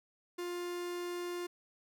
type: tone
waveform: 45% pulse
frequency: 352.1 Hz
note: F4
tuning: 14 cents sharp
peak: -37 dBFS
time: 0.38-1.47 s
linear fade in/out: 10 ms
effects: none